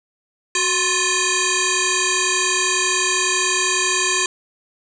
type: tone with frequency modulation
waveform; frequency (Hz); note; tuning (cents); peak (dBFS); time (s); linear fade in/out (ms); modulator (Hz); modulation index
sine; 2489; D#7; 0; -16; 0.55-4.26; 2; 706; 7.6
effects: none